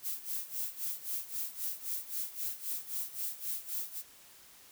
violet noise with tremolo, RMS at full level -35 dBFS, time 0.02-4.03 s, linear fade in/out 50 ms, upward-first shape sine, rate 3.8 Hz, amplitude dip 85%, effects white hiss -57 dBFS RMS until 4.71 s

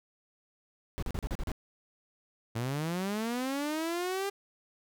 brown noise bursts, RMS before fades -33 dBFS, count 7, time 0.98-1.517 s, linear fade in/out 0 ms, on 45 ms, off 37 ms
sawtooth linear sweep, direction up, 110 to 402.8 Hz, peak -27 dBFS, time 2.55-4.3 s, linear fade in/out 10 ms
effects none

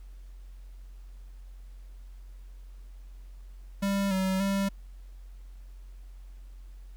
square tone with pitch steps, 197.8 / 189.2 / 196.7 Hz, G3 / F#3 / G3, +16 / +39 / +6 cents, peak -26 dBFS, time 3.82-4.69 s, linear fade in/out 10 ms, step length 290 ms, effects added 45 Hz sine -43 dBFS peak until 6.96 s + pink hiss -66 dBFS RMS until 6.96 s

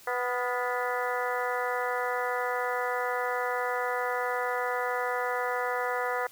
harmonic tone with a mistuned harmonic, 247.7 Hz, B3, 5 cents sharp, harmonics 2 / 3 / 4 / 5 / 6 / 7 / 8, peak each -32 / -34 / -35 / -36 / -37 / -37 / -38 dBFS, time 0.07-6.27 s, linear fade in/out 5 ms, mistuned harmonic 6, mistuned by -55 cents, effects white hiss -53 dBFS RMS until 6.31 s

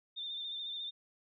sine tone with vibrato, 3598 Hz, A7, 38 cents sharp, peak -38 dBFS, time 0.16-0.91 s, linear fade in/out 20 ms, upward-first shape sine, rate 14 Hz, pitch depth 37 cents each way, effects none

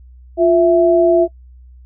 sine tone pair together, 350.4 / 661.5 Hz, F4 / E5, +6 / +6 cents, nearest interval major seventh, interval 1100 cents, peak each -11 dBFS, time 0.37-1.28 s, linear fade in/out 50 ms, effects noise-tail reverb RT60 0.1 s tail -25 dB re dry + added 62 Hz sine -38 dBFS peak until 1.85 s

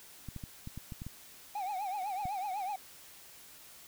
clicks, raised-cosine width 5 ms, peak -29 dBFS, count 9, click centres 0.287 / 0.363 / 0.438 / 0.674 / 0.776 / 0.922 / 1.019 / 1.066 / 2.255 s
triangle tone with vibrato, 784 Hz, G5, in tune, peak -32 dBFS, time 1.55-2.76 s, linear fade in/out 5 ms, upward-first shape triangle, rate 8 Hz, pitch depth 160 cents each way
effects white hiss -54 dBFS RMS until 3.87 s

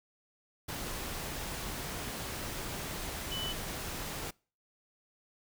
sine tone in noise, 2991 Hz, F#7, 18 cents sharp, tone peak -36 dBFS, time 3.31-3.53 s, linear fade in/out 10 ms, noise pink, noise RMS -39 dBFS, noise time 0.68-4.31 s, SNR 0 dB, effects noise-tail reverb RT60 0.4 s tail -26 dB re dry

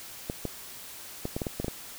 clicks, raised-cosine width 2 ms, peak -17 dBFS, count 9, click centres 0.299 / 0.453 / 1.254 / 1.365 / 1.418 / 1.468 / 1.6 / 1.645 / 1.682 s, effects white hiss -44 dBFS RMS until 1.98 s

